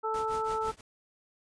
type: harmonic tone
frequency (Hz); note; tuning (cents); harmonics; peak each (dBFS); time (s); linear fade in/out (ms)
440; A4; 0; 1 / 2 / 3; -33 / -33 / -33; 0.03-0.72; 20
type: noise with tremolo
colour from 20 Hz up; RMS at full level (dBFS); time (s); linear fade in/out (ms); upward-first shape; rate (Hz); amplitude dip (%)
pink; -42; 0.14-0.81; 2; triangle; 6; 100
effects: resampled to 22050 Hz